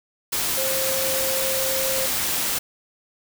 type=tone in noise; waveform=sine; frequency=530 Hz; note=C5; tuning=22 cents sharp; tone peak=-26 dBFS; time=0.57-2.07 s; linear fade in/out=10 ms; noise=white; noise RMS=-24 dBFS; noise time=0.32-2.59 s; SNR=-5 dB; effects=none